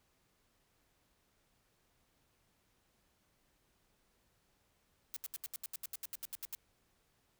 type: noise bursts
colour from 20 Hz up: blue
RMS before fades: -42 dBFS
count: 15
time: 5.14-6.55 s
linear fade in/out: 0 ms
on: 24 ms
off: 75 ms
effects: pink hiss -75 dBFS RMS until 7.39 s